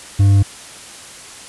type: tone with hard clipping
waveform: triangle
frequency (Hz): 99.3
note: G2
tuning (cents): +23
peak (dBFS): -9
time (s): 0.19-0.43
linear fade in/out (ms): 10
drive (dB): 7
effects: white hiss -36 dBFS RMS until 1.48 s + resampled to 24000 Hz